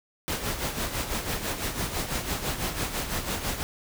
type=noise with tremolo; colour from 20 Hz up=pink; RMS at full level=-28 dBFS; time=0.28-3.63 s; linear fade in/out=0 ms; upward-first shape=sine; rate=6 Hz; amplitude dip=60%; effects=none